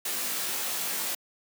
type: noise with comb filter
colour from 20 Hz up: white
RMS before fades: -31 dBFS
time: 0.05-1.15 s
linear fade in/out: 5 ms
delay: 19 ms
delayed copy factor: -1
effects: high-pass 200 Hz 12 dB/octave